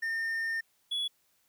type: tone pair in turn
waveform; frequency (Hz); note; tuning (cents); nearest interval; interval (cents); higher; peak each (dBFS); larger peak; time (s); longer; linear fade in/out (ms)
triangle; 1816 / 3387; A#6 / G#7; -46 / +33; major seventh; 1079; second; -28; neither; 0.02-0.61 / 0.91-1.08; first; 10
effects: white hiss -71 dBFS RMS until 1.48 s